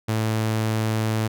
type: tone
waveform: sawtooth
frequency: 110 Hz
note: A2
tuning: in tune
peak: -17 dBFS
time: 0.08-1.28 s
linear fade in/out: 10 ms
effects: none